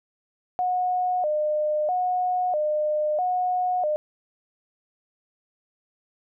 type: tone with vibrato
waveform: sine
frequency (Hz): 664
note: E5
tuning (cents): +12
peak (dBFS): -21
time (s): 0.59-3.96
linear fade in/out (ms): 0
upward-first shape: square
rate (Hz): 0.77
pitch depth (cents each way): 160
effects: none